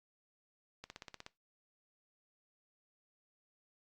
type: click train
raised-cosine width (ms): 0.2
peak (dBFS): -29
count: 8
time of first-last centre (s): 0.84-1.264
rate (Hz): 16.5
effects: noise-tail reverb RT60 0.2 s tail -19 dB re dry + Opus 48 kbps